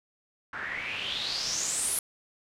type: noise with low-pass filter sweep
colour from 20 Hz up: white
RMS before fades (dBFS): -32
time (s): 0.53-1.99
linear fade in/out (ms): 2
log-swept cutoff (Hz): 1500 to 11000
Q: 6.1
effects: none